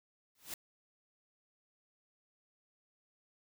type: noise with exponential growth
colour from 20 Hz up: white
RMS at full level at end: -38 dBFS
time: 0.35-0.54 s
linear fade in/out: 2 ms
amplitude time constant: 40 ms
effects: none